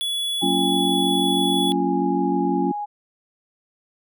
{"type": "tone", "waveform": "square", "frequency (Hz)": 3400, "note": "G#7", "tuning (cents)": 40, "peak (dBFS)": -23, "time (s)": [0.01, 1.72], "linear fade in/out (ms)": 0}
{"type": "tone with pitch glide", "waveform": "sine", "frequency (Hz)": [812, 828.1], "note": ["G#5", "G#5"], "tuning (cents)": [-39, -5], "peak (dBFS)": -25, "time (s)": [0.41, 2.86], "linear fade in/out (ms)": 20, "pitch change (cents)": 34, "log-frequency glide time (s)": [0.91, 2.09]}
{"type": "chord", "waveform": "sine", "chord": "Gb major seventh", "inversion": "none", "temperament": "just", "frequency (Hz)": [185, 231.2, 277.5, 346.9], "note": ["Gb3", "Bb3", "Db4", "F4"], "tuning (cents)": [0, -14, 2, -12], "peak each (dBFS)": [-25, -28, -23, -24], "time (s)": [0.42, 2.72], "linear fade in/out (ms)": 10}
{"effects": []}